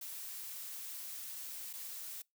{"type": "noise with dropouts", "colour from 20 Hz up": "blue", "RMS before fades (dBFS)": -45, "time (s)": [0.01, 2.22], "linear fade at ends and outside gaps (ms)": 5, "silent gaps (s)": [1.73, 1.735], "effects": ["noise-tail reverb RT60 0.2 s tail -25 dB re dry"]}